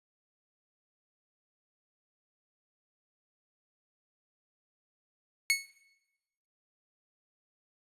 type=tone with exponential decay; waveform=sawtooth; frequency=2200 Hz; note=C#7; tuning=14 cents flat; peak=-17 dBFS; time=5.5-5.7 s; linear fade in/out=0 ms; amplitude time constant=42 ms; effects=noise-tail reverb RT60 1.0 s tail -21 dB re dry + resampled to 32000 Hz